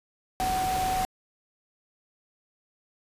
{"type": "tone in noise", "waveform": "sine", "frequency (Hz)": 750, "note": "F#5", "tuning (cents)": 23, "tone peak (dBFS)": -25, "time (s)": [0.4, 1.05], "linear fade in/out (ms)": 0, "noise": "pink", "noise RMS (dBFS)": -33, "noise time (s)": [0.4, 1.05], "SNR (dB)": 5, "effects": ["resampled to 32000 Hz"]}